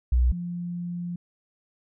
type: tone pair in turn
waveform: sine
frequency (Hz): 61.6 / 174.62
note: B1 / F3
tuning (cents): -4 / 0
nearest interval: octave + tritone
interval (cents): 1804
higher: second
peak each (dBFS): -17 / -29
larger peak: first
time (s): 0.12-0.32 / 0.32-1.16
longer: second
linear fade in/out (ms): 5
effects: none